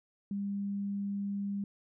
sine tone, 200.3 Hz, G3, 38 cents sharp, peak -32 dBFS, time 0.31-1.64 s, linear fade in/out 2 ms, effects none

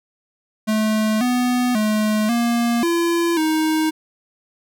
square tone with pitch steps, 216.3 / 247.8 / 214 / 235.8 / 339.7 / 313.9 Hz, A3 / B3 / A3 / A#3 / F4 / D#4, -29 / +6 / -48 / +20 / -48 / +15 cents, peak -17 dBFS, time 0.67-3.91 s, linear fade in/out 20 ms, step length 540 ms, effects none

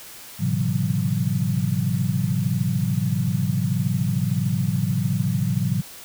sine tone cluster, 106.9 / 126.2 / 139.7 / 166.7 / 188.3 Hz, A2 / B2 / C#3 / E3 / F#3, -49 / +38 / +14 / +20 / +31 cents, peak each -26 dBFS, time 0.39-5.82 s, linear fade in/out 20 ms, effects white hiss -41 dBFS RMS until 6.04 s

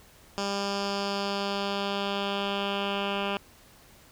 10% pulse tone with low-pass filter sweep, 199.5 Hz, G3, 31 cents sharp, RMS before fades -30 dBFS, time 0.38-3.37 s, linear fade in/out 0 ms, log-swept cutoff 5800 to 2700 Hz, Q 2.6, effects pink hiss -55 dBFS RMS until 4.11 s

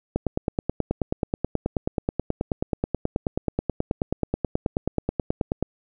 click train, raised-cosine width 2 ms, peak -9 dBFS, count 52, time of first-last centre 0.16-5.626 s, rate 9.33 Hz, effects none

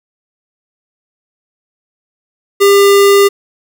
square tone, 400.1 Hz, G4, 35 cents sharp, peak -5 dBFS, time 2.6-3.29 s, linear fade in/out 20 ms, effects 7-bit

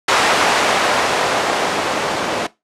violet noise with low-pass filter sweep, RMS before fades -17 dBFS, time 0.08-2.47 s, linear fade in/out 5 ms, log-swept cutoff 850 to 480 Hz, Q 0.78, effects noise-tail reverb RT60 0.2 s tail -19 dB re dry + low-pass 10000 Hz 12 dB/octave

